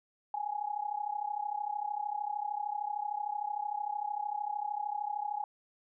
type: tone with amplitude modulation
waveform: sine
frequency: 830.6 Hz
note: G#5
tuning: in tune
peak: -29 dBFS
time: 0.34-5.44 s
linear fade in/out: 2 ms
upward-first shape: sine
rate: 33.2 Hz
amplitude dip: 85%
effects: none